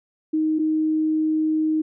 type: tone pair in turn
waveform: sine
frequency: 312.5 / 312.5 Hz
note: D#4 / D#4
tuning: +8 / +8 cents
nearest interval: unison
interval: 0 cents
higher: neither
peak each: -18 dBFS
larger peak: neither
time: 0.33-0.59 / 0.59-1.82 s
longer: second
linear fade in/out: 10 ms
effects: none